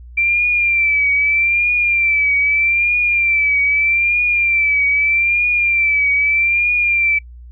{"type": "tone with vibrato", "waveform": "sine", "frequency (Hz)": 2349, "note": "D7", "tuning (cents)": 0, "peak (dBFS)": -12, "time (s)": [0.17, 7.19], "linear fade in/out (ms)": 10, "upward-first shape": "triangle", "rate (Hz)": 0.8, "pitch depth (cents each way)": 72, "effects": ["noise-tail reverb RT60 0.1 s tail -26 dB re dry", "added 60 Hz sine -34 dBFS peak until 7.51 s"]}